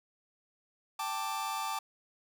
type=chord; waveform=45% pulse; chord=G suspended second; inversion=none; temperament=just; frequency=784 / 882 / 1176 Hz; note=G5 / A5 / D6; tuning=0 / +4 / +2 cents; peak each=-40 / -37 / -37 dBFS; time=0.99-1.79 s; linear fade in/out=5 ms; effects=none